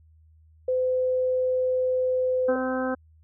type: tone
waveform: sine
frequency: 510 Hz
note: C5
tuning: 44 cents flat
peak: -21 dBFS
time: 0.68-2.56 s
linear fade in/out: 5 ms
type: harmonic tone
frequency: 258.2 Hz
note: C4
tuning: 23 cents flat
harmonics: 1 / 2 / 3 / 4 / 5 / 6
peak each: -28 / -28 / -35 / -38 / -36 / -35 dBFS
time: 2.48-2.95 s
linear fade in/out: 10 ms
effects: added 79 Hz sine -53 dBFS peak until 3.23 s